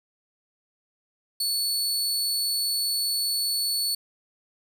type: tone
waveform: sawtooth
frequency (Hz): 4435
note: C#8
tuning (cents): 0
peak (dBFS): -21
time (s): 1.4-3.95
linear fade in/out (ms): 5
effects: none